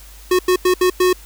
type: tone bursts at uneven times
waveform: square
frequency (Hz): 365.2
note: F#4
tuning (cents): -23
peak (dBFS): -12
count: 5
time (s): 0.31-0.39 / 0.48-0.56 / 0.65-0.74 / 0.81-0.9 / 1-1.13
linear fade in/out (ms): 5
effects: added 50 Hz sine -39 dBFS peak until 1.25 s + white hiss -44 dBFS RMS until 1.25 s